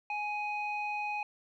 square tone with low-pass filter, 834 Hz, G#5, 7 cents sharp, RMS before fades -35 dBFS, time 0.1-1.23 s, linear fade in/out 2 ms, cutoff 2200 Hz, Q 6.4, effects none

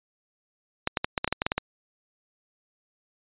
clicks, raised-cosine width 0.3 ms, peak -8 dBFS, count 11, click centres 0.874 / 0.972 / 1.045 / 1.178 / 1.245 / 1.277 / 1.326 / 1.419 / 1.465 / 1.519 / 1.58 s, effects resampled to 8000 Hz

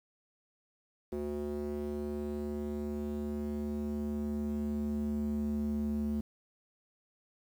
square tone with band-pass filter sweep, 73.4 Hz, D2, in tune, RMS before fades -35 dBFS, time 1.12-6.21 s, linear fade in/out 5 ms, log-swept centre 350 to 210 Hz, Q 2.7, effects 10-bit

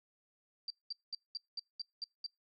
sine tone bursts, 4699 Hz, D8, in tune, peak -37 dBFS, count 8, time 0.68-2.264 s, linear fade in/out 2 ms, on 23 ms, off 200 ms, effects noise-tail reverb RT60 0.2 s tail -26 dB re dry

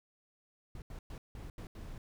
brown noise bursts at uneven times, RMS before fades -45 dBFS, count 6, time 0.75-0.82 / 0.9-0.99 / 1.1-1.18 / 1.35-1.5 / 1.58-1.67 / 1.75-1.98 s, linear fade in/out 2 ms, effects none

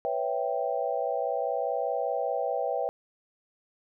sine chord, C# half-diminished seventh, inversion third, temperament equal, 493.9 / 554.4 / 659.3 / 784 Hz, B4 / C#5 / E5 / G5, 0 / 0 / 0 / 0 cents, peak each -32 dBFS, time 0.05-2.89 s, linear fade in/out 0 ms, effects none

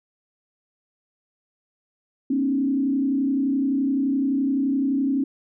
sine tone with frequency modulation, 271.7 Hz, C#4, 35 cents flat, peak -19 dBFS, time 2.3-5.24 s, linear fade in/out 5 ms, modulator 31.7 Hz, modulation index 0.8, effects none

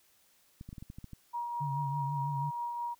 clicks, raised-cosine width 5 ms, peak -32 dBFS, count 9, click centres 0.611 / 0.69 / 0.729 / 0.782 / 0.825 / 0.901 / 0.985 / 1.043 / 1.133 s
sine tone with tremolo, 951 Hz, A#5, 34 cents sharp, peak -32 dBFS, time 1.33-2.95 s, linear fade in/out 20 ms, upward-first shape triangle, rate 4.8 Hz, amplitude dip 35%
sine tone with vibrato, 141.7 Hz, C#3, 38 cents sharp, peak -33 dBFS, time 1.6-2.51 s, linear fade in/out 20 ms, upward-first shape triangle, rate 6.1 Hz, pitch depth 79 cents each way
effects white hiss -67 dBFS RMS until 2.99 s

